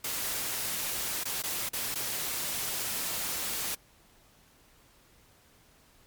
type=noise with dropouts; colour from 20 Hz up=white; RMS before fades=-33 dBFS; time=0.04-3.75 s; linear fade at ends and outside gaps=5 ms; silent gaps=1.237-1.253 / 1.422-1.436 / 1.69-1.732 / 1.945-1.955 s; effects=pink hiss -61 dBFS RMS until 6.06 s + MP3 96 kbps